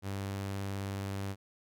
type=tone with vibrato; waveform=sawtooth; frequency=98.4 Hz; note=G2; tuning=7 cents sharp; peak=-31 dBFS; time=0.02-1.36 s; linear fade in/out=50 ms; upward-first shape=sine; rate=19 Hz; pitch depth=14 cents each way; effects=none